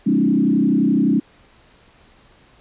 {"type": "tone with frequency modulation", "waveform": "sine", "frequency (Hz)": 246.4, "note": "B3", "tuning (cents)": -4, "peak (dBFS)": -13, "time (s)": [0.06, 1.2], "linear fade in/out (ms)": 10, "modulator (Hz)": 31.7, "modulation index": 2, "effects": ["pink hiss -52 dBFS RMS until 2.6 s", "resampled to 8000 Hz"]}